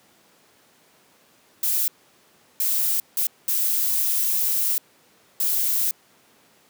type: noise bursts at uneven times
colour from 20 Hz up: violet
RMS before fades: -22 dBFS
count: 5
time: 1.63-1.88 / 2.6-3 / 3.17-3.27 / 3.48-4.78 / 5.4-5.91 s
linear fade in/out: 2 ms
effects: pink hiss -57 dBFS RMS until 6.69 s + high-pass 200 Hz 12 dB/octave